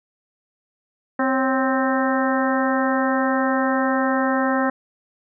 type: harmonic tone with a mistuned harmonic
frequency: 261.6 Hz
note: C4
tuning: in tune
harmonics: 1 / 2 / 3 / 4 / 5 / 6 / 7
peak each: -21 / -24 / -26 / -27 / -28 / -29 / -29 dBFS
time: 1.19-4.7 s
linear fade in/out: 5 ms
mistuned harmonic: 2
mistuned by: +60 cents
effects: none